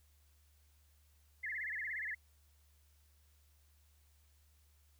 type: tone with vibrato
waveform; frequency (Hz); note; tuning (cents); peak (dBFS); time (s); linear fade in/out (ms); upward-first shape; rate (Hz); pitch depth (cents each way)
sine; 1900; A#6; +33; -38; 1.43-2.15; 10; sine; 17; 200
effects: added 73 Hz sine -66 dBFS peak until 4.99 s + white hiss -74 dBFS RMS until 4.99 s